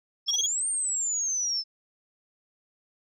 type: exponential two-way sweep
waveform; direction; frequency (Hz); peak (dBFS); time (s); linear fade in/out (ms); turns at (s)
sine; up then down; 5220 to 8870 to 5220; -25; 0.26-1.64; 50; 0.68
type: tone bursts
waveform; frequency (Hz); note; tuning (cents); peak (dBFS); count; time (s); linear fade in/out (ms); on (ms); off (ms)
sine; 3322; G#7; 0; -22; 4; 0.28-0.463; 5; 30; 21
effects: tanh soft clip ceiling -17 dBFS